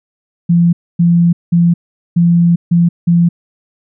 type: tone bursts at uneven times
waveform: sine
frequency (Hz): 171.3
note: F3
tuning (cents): -33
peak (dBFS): -6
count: 6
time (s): 0.49-0.73 / 0.99-1.33 / 1.52-1.74 / 2.16-2.56 / 2.71-2.89 / 3.07-3.29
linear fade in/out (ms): 10
effects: none